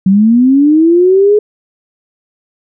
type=linear sweep; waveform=sine; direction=up; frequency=185 to 425.4 Hz; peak=-4 dBFS; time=0.06-1.39 s; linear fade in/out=5 ms; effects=none